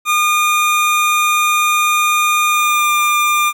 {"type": "tone with pitch glide", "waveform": "25% pulse", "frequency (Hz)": [1216, 1199.3], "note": ["D#6", "D6"], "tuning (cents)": [-40, 36], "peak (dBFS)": -8, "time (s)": [0.05, 3.53], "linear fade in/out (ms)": 50, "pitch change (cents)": -24, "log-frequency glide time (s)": [2.48, 2.89], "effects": ["8-bit"]}